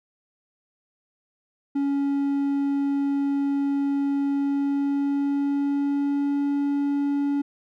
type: tone with pitch glide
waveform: triangle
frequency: 280 to 283.7 Hz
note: C#4 to C#4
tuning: +18 to +40 cents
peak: -19 dBFS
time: 1.75-7.42 s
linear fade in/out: 10 ms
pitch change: +22 cents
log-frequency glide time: 4.34-6.42 s
effects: none